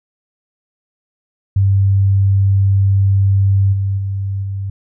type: tone with level steps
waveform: sine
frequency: 98 Hz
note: G2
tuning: in tune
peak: -9 / -14 / -17 / -19 dBFS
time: 1.56-4.7 s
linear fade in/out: 5 ms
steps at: 3.72 / 3.97 / 4.42 s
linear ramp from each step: 20 ms
effects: none